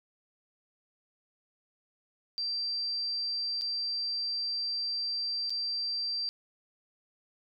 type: tone with dropouts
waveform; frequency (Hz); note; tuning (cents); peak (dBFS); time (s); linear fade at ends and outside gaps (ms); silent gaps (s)
sine; 4700; D8; +1; -30; 2.38-6.29; 0; 3.612-3.619 / 5.496-5.504
effects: none